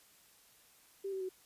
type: tone with pitch steps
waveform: sine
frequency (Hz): 392 / 382.6 / 373.4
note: G4 / G4 / F#4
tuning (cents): 0 / -42 / +16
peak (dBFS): -36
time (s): 1.04-1.292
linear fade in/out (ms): 10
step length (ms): 84
effects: white hiss -64 dBFS RMS until 1.45 s + resampled to 32000 Hz